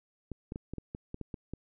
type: clicks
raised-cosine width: 3 ms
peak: -25 dBFS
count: 10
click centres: 0.317 / 0.521 / 0.559 / 0.736 / 0.783 / 0.949 / 1.144 / 1.213 / 1.342 / 1.536 s
effects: none